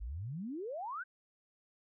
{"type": "exponential sweep", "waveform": "sine", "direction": "up", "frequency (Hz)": [48, 1600], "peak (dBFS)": -38, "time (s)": [0, 1.04], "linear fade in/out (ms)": 20, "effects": []}